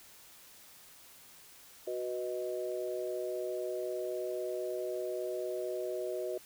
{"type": "chord", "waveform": "sine", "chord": "B major", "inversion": "second", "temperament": "equal", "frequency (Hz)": [370, 493.9, 622.3], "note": ["F#4", "B4", "D#5"], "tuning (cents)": [0, 0, 0], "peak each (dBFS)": [-37, -40, -38], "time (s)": [1.87, 6.38], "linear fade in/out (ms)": 5, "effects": ["white hiss -56 dBFS RMS until 6.45 s"]}